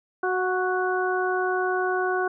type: harmonic tone with a mistuned harmonic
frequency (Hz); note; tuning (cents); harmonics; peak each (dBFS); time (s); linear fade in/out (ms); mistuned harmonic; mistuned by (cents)
370; F#4; 0; 1 / 2 / 3 / 4; -25 / -28 / -31 / -28; 0.23-2.28; 5; 2; -19
effects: none